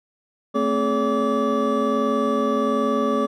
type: tone cluster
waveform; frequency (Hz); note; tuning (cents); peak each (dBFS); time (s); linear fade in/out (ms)
triangle; 222.4 / 263.7 / 422.7 / 568 / 1157; A3 / C4 / G#4 / C#5 / D6; +19 / +14 / +31 / +42 / -26; -23; 0.54-3.27; 20
effects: none